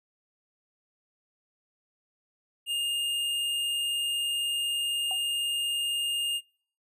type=tone; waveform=square; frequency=2826 Hz; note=F7; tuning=20 cents sharp; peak=-28 dBFS; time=2.66-6.41 s; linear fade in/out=50 ms
type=tone with exponential decay; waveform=sine; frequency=753 Hz; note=F#5; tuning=30 cents sharp; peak=-32 dBFS; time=5.11-5.2 s; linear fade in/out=1 ms; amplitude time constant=19 ms
effects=noise-tail reverb RT60 0.5 s tail -24 dB re dry + resampled to 32000 Hz